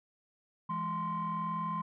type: tone cluster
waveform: sine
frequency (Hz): 168 / 209.2 / 1041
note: E3 / G#3 / C6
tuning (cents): +33 / +13 / -9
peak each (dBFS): -37 / -40 / -32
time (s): 0.69-1.82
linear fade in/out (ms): 10
effects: tanh soft clip ceiling -28 dBFS